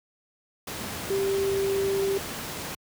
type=tone in noise; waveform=sine; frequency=392 Hz; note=G4; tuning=in tune; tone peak=-23 dBFS; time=1.1-2.18 s; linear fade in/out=5 ms; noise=pink; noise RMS=-34 dBFS; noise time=0.67-2.75 s; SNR=+8 dB; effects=high-pass 80 Hz 12 dB/octave